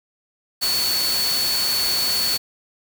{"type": "tone in noise", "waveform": "sine", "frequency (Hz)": 4435, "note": "C#8", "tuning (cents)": 0, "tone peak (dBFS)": -20, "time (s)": [0.61, 2.38], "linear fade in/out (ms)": 20, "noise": "white", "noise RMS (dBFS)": -25, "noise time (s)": [0.61, 2.38], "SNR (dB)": 2, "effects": []}